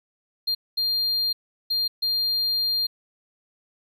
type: tone bursts at uneven times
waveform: triangle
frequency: 4200 Hz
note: C8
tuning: 6 cents sharp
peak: -20 dBFS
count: 4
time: 0.47-0.55 / 0.77-1.33 / 1.7-1.88 / 2.02-2.87 s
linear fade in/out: 10 ms
effects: 10-bit